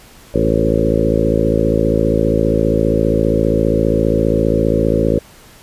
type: harmonic tone with a mistuned harmonic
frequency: 55 Hz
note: A1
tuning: in tune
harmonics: 1 / 2 / 3 / 4 / 5 / 6 / 7 / 8 / 9 / 10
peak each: -21 / -21 / -21 / -21 / -21 / -21 / -21 / -21 / -21 / -21 dBFS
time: 0.34-5.19 s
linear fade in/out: 5 ms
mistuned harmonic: 9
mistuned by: -17 cents
effects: pink hiss -43 dBFS RMS until 5.62 s + resampled to 32000 Hz

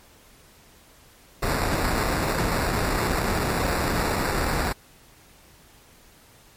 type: noise with sample-and-hold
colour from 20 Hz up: pink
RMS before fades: -24 dBFS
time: 1.42-4.73 s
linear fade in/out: 10 ms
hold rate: 3150 Hz
effects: pink hiss -53 dBFS RMS until 6.56 s + MP3 64 kbps

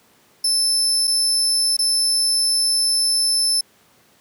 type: tone with dropouts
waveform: 30% pulse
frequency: 5274 Hz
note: E8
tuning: in tune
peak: -12 dBFS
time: 0.44-3.61 s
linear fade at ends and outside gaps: 5 ms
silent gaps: 1.073-1.076 / 1.768-1.789 s
effects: pink hiss -55 dBFS RMS until 4.2 s + high-pass 150 Hz 12 dB/octave

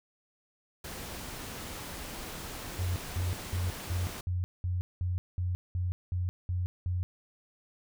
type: noise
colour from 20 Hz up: pink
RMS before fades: -41 dBFS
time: 0.84-4.21 s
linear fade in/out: 5 ms
type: tone bursts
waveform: sine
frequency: 90 Hz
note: F#2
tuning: 47 cents flat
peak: -28 dBFS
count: 12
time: 2.79-7.03 s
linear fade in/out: 0 ms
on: 170 ms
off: 200 ms
effects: none

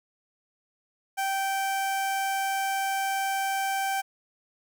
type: tone with notch filter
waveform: sawtooth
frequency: 779 Hz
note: G5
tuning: 11 cents flat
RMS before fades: -28 dBFS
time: 1.17-4.02 s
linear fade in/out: 20 ms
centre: 4100 Hz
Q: 2
effects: none

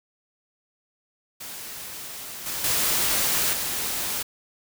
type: noise with level steps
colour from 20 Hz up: white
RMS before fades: -37 / -30 / -23 / -28 dBFS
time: 1.4-4.23 s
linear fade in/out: 10 ms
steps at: 2.46 / 2.64 / 3.53 s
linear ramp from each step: 2 ms
effects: none

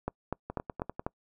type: two click trains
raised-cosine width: 1 ms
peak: -22 / -17 dBFS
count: 6 / 5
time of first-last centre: 0.5-0.995 / 0.08-1.065 s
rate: 10.1 / 4.06 Hz
effects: noise-tail reverb RT60 0.1 s tail -26 dB re dry

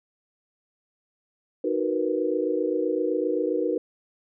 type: chord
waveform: sine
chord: B major seventh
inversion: first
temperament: equal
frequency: 311.1 / 370 / 466.2 / 493.9 Hz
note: D#4 / F#4 / A#4 / B4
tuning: 0 / 0 / 0 / 0 cents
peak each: -28 dBFS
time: 1.64-3.78 s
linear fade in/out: 5 ms
effects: none

